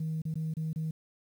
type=tone with dropouts; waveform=sine; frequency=158.6 Hz; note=D#3; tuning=33 cents sharp; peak=-29 dBFS; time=0-0.91 s; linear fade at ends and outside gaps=5 ms; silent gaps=0.219-0.252 / 0.341-0.355 / 0.539-0.568 / 0.731-0.759 s; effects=tanh soft clip ceiling -27 dBFS + 10-bit